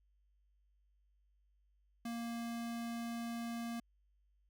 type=tone; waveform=square; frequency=233.3 Hz; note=A#3; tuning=2 cents sharp; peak=-40 dBFS; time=2.05-3.8 s; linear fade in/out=5 ms; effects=added 50 Hz sine -70 dBFS peak until 4.49 s

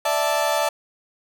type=chord; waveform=35% pulse; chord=D suspended second; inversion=none; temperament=equal; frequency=587.3 / 659.3 / 880 Hz; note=D5 / E5 / A5; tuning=0 / 0 / 0 cents; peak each=-22 dBFS; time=0.05-0.69 s; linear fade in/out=5 ms; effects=none

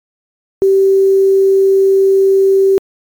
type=tone with quantisation; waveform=sine; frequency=387.9 Hz; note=G4; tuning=18 cents flat; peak=-6 dBFS; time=0.62-2.78 s; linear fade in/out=0 ms; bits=6; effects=MP3 96 kbps

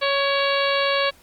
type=harmonic tone with a mistuned harmonic; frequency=556 Hz; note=C#5; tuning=5 cents sharp; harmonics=1 / 2 / 3 / 4 / 5 / 6 / 7 / 8; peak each=-22 / -25 / -27 / -28 / -29 / -30 / -30 / -31 dBFS; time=0.01-1.11 s; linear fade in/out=20 ms; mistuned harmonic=4; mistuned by=+40 cents; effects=pink hiss -53 dBFS RMS until 1.22 s + Opus 48 kbps

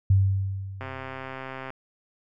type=tone with exponential decay; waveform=sine; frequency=96.8 Hz; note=G2; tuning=21 cents flat; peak=-14 dBFS; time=0.1-1.35 s; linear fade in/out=5 ms; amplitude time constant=270 ms
type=click train; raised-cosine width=0.5 ms; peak=-21 dBFS; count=119; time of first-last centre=0.81-1.704 s; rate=132 Hz
effects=none

